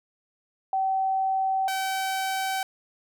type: tone pair in turn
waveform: sine / sawtooth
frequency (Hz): 767 / 767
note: G5 / G5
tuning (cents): -38 / -38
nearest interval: unison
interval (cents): 0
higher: neither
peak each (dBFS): -22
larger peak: neither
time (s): 0.73-1.68 / 1.68-2.63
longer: neither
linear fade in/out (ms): 2
effects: none